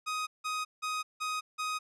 sawtooth tone bursts, 1253 Hz, D#6, 12 cents sharp, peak -28 dBFS, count 5, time 0.06-1.79 s, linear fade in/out 20 ms, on 210 ms, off 170 ms, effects low-pass 9000 Hz 12 dB/octave

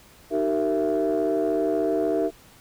sine tone cluster, 309.8 / 382.8 / 459.2 / 665 Hz, D#4 / G4 / A#4 / E5, -7 / -41 / -26 / +15 cents, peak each -25 dBFS, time 0.3-2.31 s, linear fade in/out 50 ms, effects tanh soft clip ceiling -15 dBFS + pink hiss -52 dBFS RMS until 2.6 s

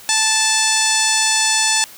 harmonic tone with a mistuned harmonic, 878 Hz, A5, 4 cents flat, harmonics 1 / 2 / 3 / 4 / 5 / 6 / 7 / 8 / 9 / 10, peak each -23 / -23 / -23 / -23 / -23 / -23 / -23 / -23 / -23 / -23 dBFS, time 0.09-1.84 s, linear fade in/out 0 ms, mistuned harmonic 7, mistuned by -39 cents, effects white hiss -40 dBFS RMS until 1.97 s

